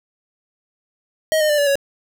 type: tone with pitch steps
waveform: square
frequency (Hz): 630 / 611 / 592.6 / 574.7 / 557.4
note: D#5 / D#5 / D5 / D5 / C#5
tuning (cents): +21 / -32 / +15 / -38 / +9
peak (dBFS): -15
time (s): 1.32-1.755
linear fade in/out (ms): 0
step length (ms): 87
effects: none